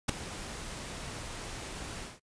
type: noise with ADSR envelope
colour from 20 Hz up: pink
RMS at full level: -25 dBFS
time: 0.08-2.2 s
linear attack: 13 ms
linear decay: 5 ms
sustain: -16 dB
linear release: 180 ms
effects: noise-tail reverb RT60 0.1 s tail -26 dB re dry + resampled to 22050 Hz